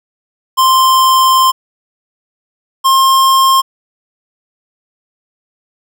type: tone pair in turn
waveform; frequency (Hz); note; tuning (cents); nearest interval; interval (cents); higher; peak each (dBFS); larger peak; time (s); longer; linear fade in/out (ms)
square; 1046.5 / 1064.2; C6 / C6; 0 / +29; unison; 29; second; -7; neither; 0.57-1.52 / 2.84-3.62; first; 20
effects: none